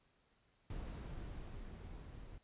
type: noise with level ramp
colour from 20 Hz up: brown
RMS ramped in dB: -44 to -53 dBFS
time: 0.7-2.38 s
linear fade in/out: 2 ms
effects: pink hiss -75 dBFS RMS until 2.43 s + resampled to 8000 Hz